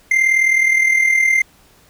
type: tone with amplitude modulation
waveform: triangle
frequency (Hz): 2093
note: C7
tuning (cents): 0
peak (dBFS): -7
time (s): 0.11-1.42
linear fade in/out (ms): 5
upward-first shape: sine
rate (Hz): 39.4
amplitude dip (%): 60
effects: pink hiss -51 dBFS RMS until 1.89 s